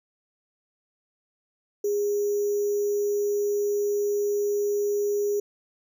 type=tone with sample-and-hold; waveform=sine; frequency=410 Hz; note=G#4; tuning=22 cents flat; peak=-22 dBFS; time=1.84-5.4 s; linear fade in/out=5 ms; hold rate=6300 Hz; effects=none